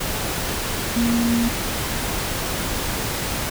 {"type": "tone in noise", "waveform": "sine", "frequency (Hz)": 234.6, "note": "A#3", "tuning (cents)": 11, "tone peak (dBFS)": -17, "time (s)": [0.96, 1.49], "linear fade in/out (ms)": 10, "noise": "pink", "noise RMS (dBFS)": -25, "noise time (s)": [0, 3.5], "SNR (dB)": 5, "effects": []}